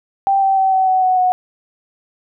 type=tone with pitch steps; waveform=sine; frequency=784 / 775.4 / 767 / 758.6 / 750.3 / 742.1 / 734 Hz; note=G5 / G5 / G5 / F#5 / F#5 / F#5 / F#5; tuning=0 / -19 / -38 / +43 / +24 / +5 / -14 cents; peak=-11 dBFS; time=0.27-1.32 s; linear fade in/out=0 ms; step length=150 ms; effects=none